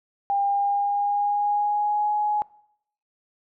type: tone with pitch glide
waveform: sine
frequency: 801 to 837.9 Hz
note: G5 to G#5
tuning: +37 to +15 cents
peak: -20 dBFS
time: 0.3-2.42 s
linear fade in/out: 0 ms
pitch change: +78 cents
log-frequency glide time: 0.41-2.12 s
effects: noise-tail reverb RT60 0.7 s tail -22 dB re dry